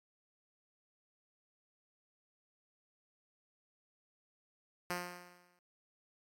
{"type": "tone with exponential decay", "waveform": "5% pulse", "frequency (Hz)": 177.4, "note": "F3", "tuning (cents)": 27, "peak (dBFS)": -23, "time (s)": [4.9, 5.59], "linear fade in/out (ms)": 2, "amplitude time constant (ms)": 150, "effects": ["AAC 64 kbps"]}